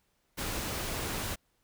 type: noise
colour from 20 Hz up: pink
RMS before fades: -35 dBFS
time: 0.37-1.36 s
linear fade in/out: 20 ms
effects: pink hiss -74 dBFS RMS until 1.63 s